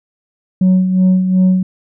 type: tone with tremolo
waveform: sine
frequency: 185.5 Hz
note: F#3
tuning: 5 cents sharp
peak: -4 dBFS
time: 0.61-1.63 s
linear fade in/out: 5 ms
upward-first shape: sine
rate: 2.7 Hz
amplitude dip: 60%
effects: tanh soft clip ceiling -6 dBFS